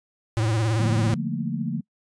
square tone with vibrato, 111.1 Hz, A2, 17 cents sharp, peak -21 dBFS, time 0.37-1.14 s, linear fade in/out 0 ms, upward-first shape triangle, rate 18 Hz, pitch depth 110 cents each way
sine chord, Bb major seventh, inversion first, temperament just, 145.68 / 174.81 / 218.5 / 233.1 Hz, D3 / F3 / A3 / Bb3, -14 / +2 / -12 / 0 cents, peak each -30 dBFS, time 0.79-1.81 s, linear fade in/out 10 ms
effects noise-tail reverb RT60 0.1 s tail -25 dB re dry + resampled to 22050 Hz

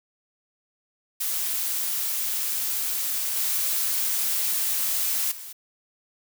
blue noise with level steps, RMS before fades -27 / -25 / -39 dBFS, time 1.2-5.53 s, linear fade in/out 10 ms, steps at 3.36 / 5.31 s, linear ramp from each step 10 ms, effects none

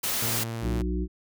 white noise, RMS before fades -28 dBFS, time 0.03-0.44 s, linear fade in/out 10 ms
sawtooth tone with vibrato, 114.7 Hz, A#2, 28 cents flat, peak -27 dBFS, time 0.22-0.82 s, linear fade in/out 5 ms, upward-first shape sine, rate 19 Hz, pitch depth 22 cents each way
harmonic tone, 60.8 Hz, B1, 26 cents flat, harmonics 1 / 3 / 5 / 6, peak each -27 / -32 / -34 / -35 dBFS, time 0.61-1.08 s, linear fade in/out 50 ms
effects none

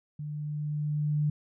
sine tone with level ramp, 149.3 Hz, D3, 29 cents sharp, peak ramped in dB -34 to -23 dBFS, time 0.19-1.3 s, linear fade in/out 5 ms, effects none

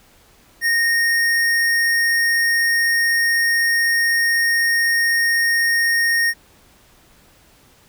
sine tone with hard clipping, 1852 Hz, A#6, 12 cents flat, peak -16 dBFS, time 0.61-6.34 s, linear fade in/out 50 ms, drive 18 dB, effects pink hiss -52 dBFS RMS until 7.88 s

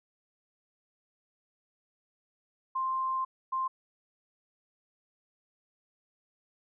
sine tone bursts at uneven times, 1049 Hz, C6, 4 cents sharp, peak -28 dBFS, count 2, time 2.75-3.25 / 3.52-3.68 s, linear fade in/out 10 ms, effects none

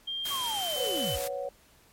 sine tone with pitch glide, 3191 to 3036 Hz, G7 to F#7, +30 to +44 cents, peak -31 dBFS, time 0.07-1.16 s, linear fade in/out 10 ms, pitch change -86 cents, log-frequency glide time 0.47-0.89 s
white noise, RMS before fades -37 dBFS, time 0.25-1.28 s, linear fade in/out 5 ms
sine linear sweep, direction down, 1153 to 34.78 Hz, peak -33 dBFS, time 0.3-1.19 s, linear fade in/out 20 ms
sine chord, B suspended second, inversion none, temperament equal, 493.9 / 554.4 / 740 Hz, B4 / C#5 / F#5, 0 / 0 / 0 cents, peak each -37 / -33 / -39 dBFS, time 0.76-1.49 s, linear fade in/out 5 ms
effects pink hiss -60 dBFS RMS until 1.92 s + MP3 64 kbps

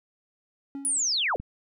triangle tone with exponential decay, 277.2 Hz, C#4, in tune, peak -29 dBFS, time 0.75-1.18 s, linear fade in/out 1 ms, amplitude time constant 93 ms
sine linear sweep, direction down, 10080 to 378.5 Hz, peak -23 dBFS, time 0.85-1.36 s, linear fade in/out 0 ms
click, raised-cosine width 5 ms, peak -24 dBFS, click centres 1.4 s
effects none

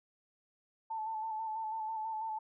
sine tone with vibrato, 880 Hz, A5, in tune, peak -35 dBFS, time 0.9-2.39 s, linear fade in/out 10 ms, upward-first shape square, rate 6.1 Hz, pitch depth 27 cents each way, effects none

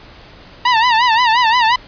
sawtooth tone with vibrato, 940 Hz, A#5, 14 cents sharp, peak -6 dBFS, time 0.65-1.76 s, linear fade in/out 5 ms, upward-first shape sine, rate 5.7 Hz, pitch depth 120 cents each way, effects pink hiss -40 dBFS RMS until 1.87 s + resampled to 11025 Hz

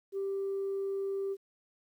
sine tone, 392 Hz, G4, in tune, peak -30 dBFS, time 0.12-1.37 s, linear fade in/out 50 ms, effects tanh soft clip ceiling -28 dBFS + 11-bit

